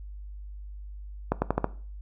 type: accelerating click train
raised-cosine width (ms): 1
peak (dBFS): -9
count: 5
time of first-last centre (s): 1.32-1.644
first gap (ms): 100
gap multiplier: 0.86
effects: noise-tail reverb RT60 0.4 s tail -17 dB re dry + added 50 Hz sine -38 dBFS peak until 2.01 s